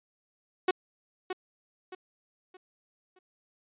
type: tone with echo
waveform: sawtooth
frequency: 370 Hz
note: F#4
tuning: in tune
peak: -18 dBFS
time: 0.68-0.71 s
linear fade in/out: 5 ms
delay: 620 ms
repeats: 4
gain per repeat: -9 dB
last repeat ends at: 3.19 s
effects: resampled to 8000 Hz